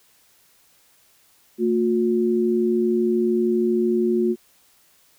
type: tone pair together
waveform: sine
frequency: 226.1 / 358.9 Hz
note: A3 / F4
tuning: +47 / +47 cents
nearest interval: minor sixth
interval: 800 cents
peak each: -21 / -19 dBFS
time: 1.58-4.36 s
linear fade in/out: 50 ms
effects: white hiss -58 dBFS RMS until 5.18 s